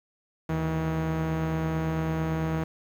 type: tone pair together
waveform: sawtooth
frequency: 75.6 / 160.19 Hz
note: D#2 / E3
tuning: -49 / -49 cents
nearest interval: octave + minor second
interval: 1300 cents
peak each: -31 / -22 dBFS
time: 0.49-2.64 s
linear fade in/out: 5 ms
effects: low-pass 2000 Hz 12 dB/octave + 9-bit